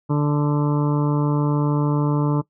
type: harmonic tone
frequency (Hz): 146.83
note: D3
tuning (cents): 0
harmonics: 1 / 2 / 3 / 4 / 6 / 7 / 8 / 9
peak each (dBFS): -18 / -22 / -28 / -33 / -32 / -33 / -36 / -41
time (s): 0.09-2.42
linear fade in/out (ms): 20
effects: noise-tail reverb RT60 0.1 s tail -20 dB re dry